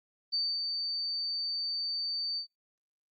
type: tone with ADSR envelope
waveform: sine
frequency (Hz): 4584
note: D8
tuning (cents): -43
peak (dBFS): -27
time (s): 0.32-2.47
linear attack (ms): 21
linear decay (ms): 250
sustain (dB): -4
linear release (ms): 95
effects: noise-tail reverb RT60 0.2 s tail -25 dB re dry + Opus 48 kbps